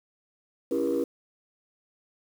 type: chord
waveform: sine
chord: C# diminished seventh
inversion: none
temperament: just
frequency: 277.2 / 332.6 / 399.1 / 479 Hz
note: C#4 / E4 / G4 / Bb4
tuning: 0 / +16 / +31 / +47 cents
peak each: -29 / -28 / -30 / -27 dBFS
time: 0.71-1.04 s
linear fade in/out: 5 ms
effects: tanh soft clip ceiling -18 dBFS + 8-bit